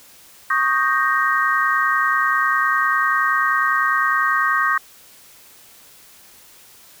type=chord; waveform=sine; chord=Eb dominant seventh; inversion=third; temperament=equal with one note detuned; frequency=1108.7 / 1238.8 / 1568 / 1864.7 Hz; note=Db6 / Eb6 / G6 / Bb6; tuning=0 / -8 / 0 / 0 cents; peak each=-21 dBFS; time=0.5-4.78 s; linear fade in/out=5 ms; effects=white hiss -47 dBFS RMS until 7 s

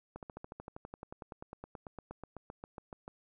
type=slowing click train; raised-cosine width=1 ms; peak=-30 dBFS; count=29; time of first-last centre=0.16-3.079 s; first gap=68 ms; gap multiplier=1.03; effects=none

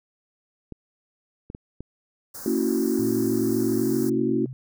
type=clicks; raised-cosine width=3 ms; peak=-23 dBFS; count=4; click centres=0.723 / 1.501 / 1.549 / 1.806 s
type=band-stop noise; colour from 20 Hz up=white; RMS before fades=-38 dBFS; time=2.34-4.1 s; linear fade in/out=10 ms; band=1700 to 4800 Hz; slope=48 dB/octave
type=chord; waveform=sine; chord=F# dominant seventh; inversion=first; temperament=equal with one note detuned; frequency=229.3 / 277.2 / 329.6 / 370 Hz; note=A#3 / C#4 / E4 / F#4; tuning=-28 / 0 / 0 / 0 cents; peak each=-26 dBFS; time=2.46-4.46 s; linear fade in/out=2 ms
type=tone with pitch glide; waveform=sine; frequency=116.54 to 130.06 Hz; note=A#2 to C3; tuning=0 to -10 cents; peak=-33 dBFS; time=2.99-4.53 s; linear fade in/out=0 ms; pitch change=+190 cents; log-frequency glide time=3.79-3.86 s
effects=none

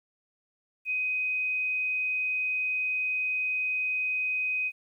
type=tone; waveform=sine; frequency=2510 Hz; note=D#7; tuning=15 cents sharp; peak=-26 dBFS; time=0.85-4.72 s; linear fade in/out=50 ms; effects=11-bit

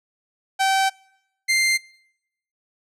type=tone pair in turn; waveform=sawtooth; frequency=772 / 2093 Hz; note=G5 / C7; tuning=-27 / 0 cents; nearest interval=octave + perfect fourth; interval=1727 cents; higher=second; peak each=-13 dBFS; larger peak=neither; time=0.59-0.9 / 1.48-1.78 s; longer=first; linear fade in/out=20 ms; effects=noise-tail reverb RT60 0.8 s tail -25 dB re dry + low-pass 10000 Hz 12 dB/octave

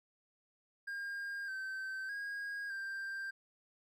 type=tone with pitch steps; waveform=triangle; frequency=1612 / 1547 / 1636 / 1581 Hz; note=G6 / G6 / G#6 / G6; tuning=+48 / -23 / -26 / +14 cents; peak=-37 dBFS; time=0.87-3.31 s; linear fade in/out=10 ms; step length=610 ms; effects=none

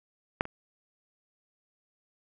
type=clicks; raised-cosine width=0.5 ms; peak=-9 / -25 dBFS; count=2; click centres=0.409 / 0.454 s; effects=none

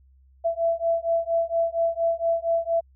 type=beating tone pair; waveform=sine; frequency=666 / 670.3 Hz; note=E5 / E5; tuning=+18 / +29 cents; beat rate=4.3 Hz; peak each=-24 dBFS; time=0.44-2.81 s; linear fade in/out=20 ms; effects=added 66 Hz sine -53 dBFS peak until 2.95 s

